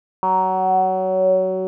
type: tone with low-pass filter sweep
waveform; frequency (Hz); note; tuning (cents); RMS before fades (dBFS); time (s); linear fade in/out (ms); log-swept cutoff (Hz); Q
10% pulse; 187.3; F#3; +21; -18; 0.23-1.67; 0; 1000 to 460; 9.9
effects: none